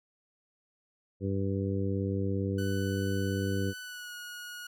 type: harmonic tone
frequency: 97.7 Hz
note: G2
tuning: 5 cents flat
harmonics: 1 / 2 / 3 / 4 / 5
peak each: -31 / -34 / -36 / -37 / -38 dBFS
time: 1.2-3.74 s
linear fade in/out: 50 ms
type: tone with pitch glide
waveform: sawtooth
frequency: 1496 to 1449.2 Hz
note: F#6 to F#6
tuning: +19 to -36 cents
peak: -37 dBFS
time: 2.58-4.67 s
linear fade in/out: 5 ms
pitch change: -55 cents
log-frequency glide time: 3.81-4.14 s
effects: none